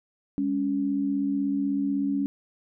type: tone pair together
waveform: sine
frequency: 203.7 / 279.9 Hz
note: G#3 / C#4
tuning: -33 / +17 cents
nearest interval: tritone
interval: 550 cents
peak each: -30 / -24 dBFS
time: 0.38-2.26 s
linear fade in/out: 0 ms
effects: none